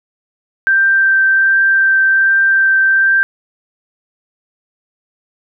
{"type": "tone with vibrato", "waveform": "sine", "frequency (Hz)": 1568, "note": "G6", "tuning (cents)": 0, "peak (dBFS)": -8, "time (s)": [0.67, 3.23], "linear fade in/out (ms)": 0, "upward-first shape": "triangle", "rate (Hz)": 1.3, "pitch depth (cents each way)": 10, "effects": []}